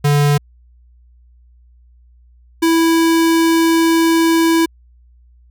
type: tone pair in turn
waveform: square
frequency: 145.1 / 329.3 Hz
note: D3 / E4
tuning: -21 / -2 cents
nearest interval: octave + major second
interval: 1419 cents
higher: second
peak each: -11 dBFS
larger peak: neither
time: 0.04-0.38 / 2.62-4.66 s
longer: second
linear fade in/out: 10 ms
effects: added 60 Hz sine -45 dBFS peak until 5.5 s